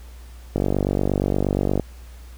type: click train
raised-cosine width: 2 ms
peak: -7 dBFS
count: 61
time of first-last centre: 0.56-1.797 s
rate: 48.5 Hz
effects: added 60 Hz sine -38 dBFS peak until 2.37 s + pink hiss -51 dBFS RMS until 2.37 s